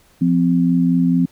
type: tone pair together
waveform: sine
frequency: 173.6 / 258.2 Hz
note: F3 / C4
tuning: -10 / -23 cents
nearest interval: perfect fifth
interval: 687 cents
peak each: -15 dBFS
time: 0.21-1.26 s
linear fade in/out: 10 ms
effects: pink hiss -54 dBFS RMS until 1.31 s